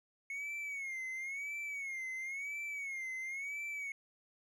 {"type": "tone with vibrato", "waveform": "triangle", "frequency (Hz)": 2190, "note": "C#7", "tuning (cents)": -22, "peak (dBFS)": -37, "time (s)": [0.3, 3.92], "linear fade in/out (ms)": 2, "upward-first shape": "sine", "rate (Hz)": 0.97, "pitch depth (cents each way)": 110, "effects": []}